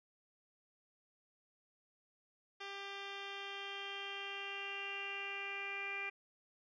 10% pulse tone with low-pass filter sweep, 396.8 Hz, G4, 21 cents sharp, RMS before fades -44 dBFS, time 2.6-6.1 s, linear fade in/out 10 ms, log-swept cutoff 3800 to 2400 Hz, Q 7.3, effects none

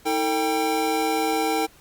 square tone cluster, 318.9 / 450 / 789 Hz, D#4 / A4 / G5, +43 / +39 / +11 cents, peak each -27 / -27 / -25 dBFS, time 0.05-1.67 s, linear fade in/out 20 ms, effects pink hiss -53 dBFS RMS until 1.8 s + Opus 48 kbps

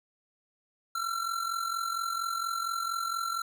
square tone with amplitude modulation, 1355 Hz, E6, 47 cents sharp, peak -28 dBFS, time 0.95-3.42 s, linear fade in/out 5 ms, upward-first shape sine, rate 44.3 Hz, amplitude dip 65%, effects none

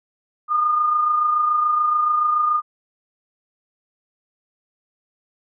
sine tone pair together, 1217.5 / 1244.5 Hz, D#6 / D#6, -38 / 0 cents, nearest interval unison, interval 38 cents, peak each -16 / -28 dBFS, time 0.48-2.62 s, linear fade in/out 50 ms, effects none

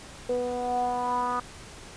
10% pulse tone with low-pass filter sweep, 246.1 Hz, B3, 6 cents flat, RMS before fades -28 dBFS, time 0.29-1.4 s, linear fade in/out 5 ms, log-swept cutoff 500 to 1200 Hz, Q 6.1, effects pink hiss -45 dBFS RMS until 1.96 s + resampled to 22050 Hz

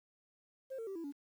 sine tone with pitch steps, 530 / 453.5 / 388 / 332 / 284 Hz, C5 / A#4 / G4 / E4 / C#4, +22 / -48 / -18 / +12 / +42 cents, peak -38 dBFS, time 0.7-1.125 s, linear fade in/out 20 ms, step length 85 ms, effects tanh soft clip ceiling -38 dBFS + 11-bit

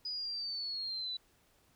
sine linear sweep, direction down, 4978 to 3940 Hz, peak -36 dBFS, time 0.05-1.17 s, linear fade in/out 5 ms, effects pink hiss -69 dBFS RMS until 1.75 s

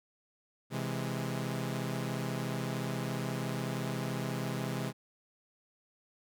sawtooth chord, C augmented, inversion none, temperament equal, 130.81 / 164.81 / 207.7 Hz, C3 / E3 / G#3, 0 / 0 / 0 cents, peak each -32 / -35 / -35 dBFS, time 0.7-4.93 s, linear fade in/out 50 ms, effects none

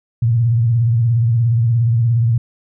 sine tone with vibrato, 116.7 Hz, A#2, 2 cents sharp, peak -11 dBFS, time 0.22-2.38 s, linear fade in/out 5 ms, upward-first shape triangle, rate 17 Hz, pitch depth 110 cents each way, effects none

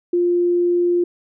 sine tone, 350.4 Hz, F4, 6 cents sharp, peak -14 dBFS, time 0.13-1.04 s, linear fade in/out 5 ms, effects none

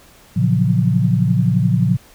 sine chord, Gb major seventh, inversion first, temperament just, 115.62 / 138.75 / 173.43 / 185 Hz, Bb2 / Db3 / F3 / Gb3, -14 / +2 / -12 / 0 cents, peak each -17 / -18 / -17 / -21 dBFS, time 0.36-1.97 s, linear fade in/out 10 ms, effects pink hiss -47 dBFS RMS until 2.14 s

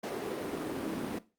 brown noise with high-pass filter sweep, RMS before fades -36 dBFS, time 0.03-1.19 s, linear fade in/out 10 ms, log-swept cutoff 390 to 250 Hz, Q 2, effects noise-tail reverb RT60 0.3 s tail -17 dB re dry + Opus 48 kbps

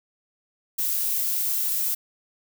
violet noise, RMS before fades -25 dBFS, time 0.78-1.95 s, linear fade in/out 10 ms, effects none

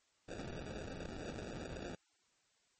blue noise with sample-and-hold, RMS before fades -45 dBFS, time 0.28-1.95 s, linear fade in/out 5 ms, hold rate 1050 Hz, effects white hiss -75 dBFS RMS until 2.79 s + MP3 32 kbps

